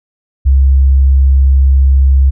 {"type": "tone", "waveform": "sine", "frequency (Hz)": 67.3, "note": "C2", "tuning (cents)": 49, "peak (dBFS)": -4, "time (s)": [0.45, 2.31], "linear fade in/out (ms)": 20, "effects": []}